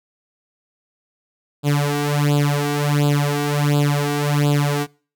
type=tone with flanger; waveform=sawtooth; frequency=145.4 Hz; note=D3; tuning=17 cents flat; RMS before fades=-18 dBFS; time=1.63-4.87 s; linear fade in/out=50 ms; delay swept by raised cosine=0.25 to 2.65 ms; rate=1.4 Hz; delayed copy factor=+0.9; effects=noise-tail reverb RT60 0.4 s tail -25 dB re dry